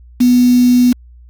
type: tone with quantisation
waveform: sine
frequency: 246.9 Hz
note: B3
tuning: in tune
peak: -6 dBFS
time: 0.2-0.93 s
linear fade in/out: 10 ms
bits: 4
effects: added 60 Hz sine -37 dBFS peak until 1.29 s